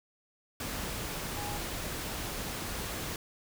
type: tone in noise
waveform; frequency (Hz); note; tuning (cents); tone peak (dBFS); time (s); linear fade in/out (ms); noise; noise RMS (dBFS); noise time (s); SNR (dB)
sine; 824; G#5; -14; -40; 1.36-1.57; 2; pink; -37; 0.6-3.16; -6
effects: none